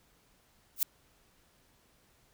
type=noise with exponential growth; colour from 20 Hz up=violet; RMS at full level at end=-22 dBFS; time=0.76-0.83 s; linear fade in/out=2 ms; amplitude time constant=15 ms; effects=pink hiss -67 dBFS RMS until 2.33 s